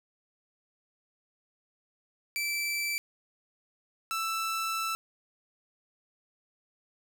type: tone pair in turn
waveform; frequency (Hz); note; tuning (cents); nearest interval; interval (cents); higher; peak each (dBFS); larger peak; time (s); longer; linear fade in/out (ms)
sawtooth; 2327 / 1324.4; D7 / E6; -17 / +8; minor seventh; 975; first; -26; neither; 2.36-2.98 / 4.11-4.95; second; 0
effects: none